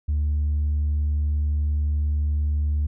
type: tone with tanh clipping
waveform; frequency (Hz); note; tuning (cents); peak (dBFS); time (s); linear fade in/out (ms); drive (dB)
triangle; 74.3; D2; +21; -20; 0.08-2.87; 10; 6
effects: none